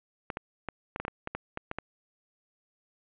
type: clicks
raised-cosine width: 0.5 ms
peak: -18 dBFS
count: 12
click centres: 0.302 / 0.371 / 0.687 / 0.961 / 1 / 1.051 / 1.081 / 1.274 / 1.35 / 1.574 / 1.714 / 1.786 s
effects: resampled to 8000 Hz + 10-bit